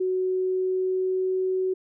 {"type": "tone with pitch glide", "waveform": "sine", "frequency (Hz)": [371.3, 374.1], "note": ["F#4", "F#4"], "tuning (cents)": [6, 19], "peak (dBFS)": -22, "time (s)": [0, 1.74], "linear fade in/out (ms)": 10, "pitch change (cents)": 13, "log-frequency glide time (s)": [0.11, 1.36], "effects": []}